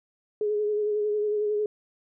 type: tone with vibrato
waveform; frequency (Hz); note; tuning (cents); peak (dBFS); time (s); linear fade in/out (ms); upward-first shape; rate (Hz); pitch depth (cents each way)
sine; 420; G#4; +19; -23; 0.41-1.66; 2; sine; 11; 28
effects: none